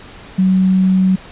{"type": "tone", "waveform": "sine", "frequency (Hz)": 187.7, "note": "F#3", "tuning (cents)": 25, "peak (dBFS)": -9, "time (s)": [0.38, 1.16], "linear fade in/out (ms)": 10, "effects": ["pink hiss -37 dBFS RMS until 1.31 s", "resampled to 8000 Hz"]}